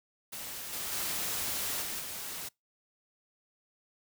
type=noise with level steps; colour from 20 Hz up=white; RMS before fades=-41 / -37 / -34 / -37 / -40 dBFS; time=0.32-2.49 s; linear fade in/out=10 ms; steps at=0.72 / 0.91 / 1.81 / 1.99 s; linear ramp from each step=20 ms; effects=noise-tail reverb RT60 0.2 s tail -26 dB re dry